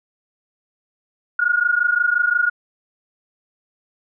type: tone pair together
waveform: sine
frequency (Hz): 1424 / 1449.7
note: F6 / F#6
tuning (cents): +33 / -36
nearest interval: unison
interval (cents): 31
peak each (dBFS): -18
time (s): 1.39-2.5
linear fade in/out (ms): 5
effects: none